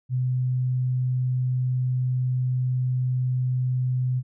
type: tone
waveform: sine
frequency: 127 Hz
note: B2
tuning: 49 cents sharp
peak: -21 dBFS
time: 0.09-4.23 s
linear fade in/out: 50 ms
effects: none